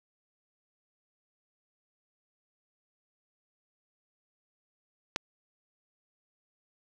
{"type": "click", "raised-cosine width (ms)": 0.2, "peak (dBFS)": -11, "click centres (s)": 5.161, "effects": []}